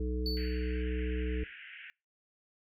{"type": "harmonic tone", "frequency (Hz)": 62.2, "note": "B1", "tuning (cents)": 13, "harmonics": [1, 3, 5, 7], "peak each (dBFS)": [-32, -42, -40, -39], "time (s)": [0, 1.44], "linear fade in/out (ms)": 5}
{"type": "tone with exponential decay", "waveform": "triangle", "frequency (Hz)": 4484, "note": "C#8", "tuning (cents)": 19, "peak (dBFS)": -32, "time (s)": [0.26, 0.82], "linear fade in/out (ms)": 1, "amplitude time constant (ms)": 120}
{"type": "band-pass noise", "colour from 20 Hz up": "pink", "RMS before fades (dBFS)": -49, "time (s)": [0.37, 1.9], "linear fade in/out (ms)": 0, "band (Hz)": [1500, 3000], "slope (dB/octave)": 96}
{"effects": ["noise-tail reverb RT60 0.3 s tail -26 dB re dry"]}